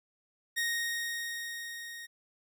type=tone with level ramp; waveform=sawtooth; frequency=1864.7 Hz; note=A#6; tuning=in tune; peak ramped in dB=-25 to -39 dBFS; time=0.56-2.07 s; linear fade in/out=20 ms; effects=none